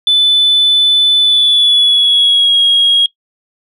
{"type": "tone with pitch glide", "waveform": "sine", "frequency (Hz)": [3500, 3285], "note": ["A7", "G#7"], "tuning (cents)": [-10, -20], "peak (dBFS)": -5, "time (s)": [0.07, 3.06], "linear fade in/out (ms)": 2, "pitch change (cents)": -110, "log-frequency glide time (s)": [1.2, 2.61], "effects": ["noise-tail reverb RT60 0.1 s tail -20 dB re dry", "tanh soft clip ceiling -3 dBFS"]}